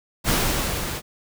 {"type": "noise with level ramp", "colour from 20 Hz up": "pink", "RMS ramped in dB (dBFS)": [-19, -30], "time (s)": [0.24, 1.02], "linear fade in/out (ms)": 50, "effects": []}